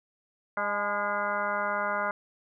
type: harmonic tone with a mistuned harmonic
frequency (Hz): 204.1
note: G#3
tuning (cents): -30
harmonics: 1 / 2 / 3 / 4 / 5 / 6 / 7 / 8 / 10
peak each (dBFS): -42 / -44 / -33 / -36 / -34 / -34 / -32 / -40 / -41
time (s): 0.57-2.11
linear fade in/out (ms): 2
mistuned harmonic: 4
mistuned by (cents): +46
effects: none